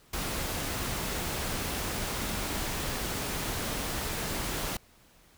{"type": "noise", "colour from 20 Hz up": "pink", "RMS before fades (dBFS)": -33, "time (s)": [0.13, 4.77], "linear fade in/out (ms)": 5, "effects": ["pink hiss -60 dBFS RMS until 5.37 s"]}